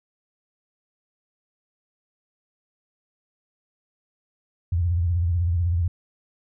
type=tone with vibrato; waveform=sine; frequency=86.2 Hz; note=F2; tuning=22 cents flat; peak=-19 dBFS; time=4.72-5.88 s; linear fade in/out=5 ms; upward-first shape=triangle; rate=16 Hz; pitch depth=130 cents each way; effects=none